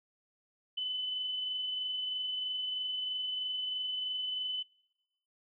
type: tone with amplitude modulation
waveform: sine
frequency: 3015 Hz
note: F#7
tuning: 32 cents sharp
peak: -31 dBFS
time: 0.77-4.63 s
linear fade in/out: 10 ms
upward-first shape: sine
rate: 23.1 Hz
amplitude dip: 25%
effects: noise-tail reverb RT60 1.0 s tail -24 dB re dry